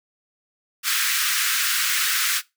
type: high-pass noise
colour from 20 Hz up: pink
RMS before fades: -22 dBFS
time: 0.83-2.42 s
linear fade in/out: 50 ms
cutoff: 1300 Hz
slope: 48 dB/octave
effects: noise-tail reverb RT60 0.2 s tail -19 dB re dry